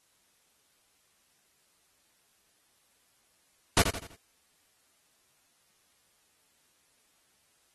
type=noise with echo; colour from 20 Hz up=pink; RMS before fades=-22 dBFS; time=3.77-3.82 s; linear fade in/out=2 ms; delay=83 ms; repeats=4; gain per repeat=-8 dB; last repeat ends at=4.152 s; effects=white hiss -69 dBFS RMS until 7.74 s + AAC 32 kbps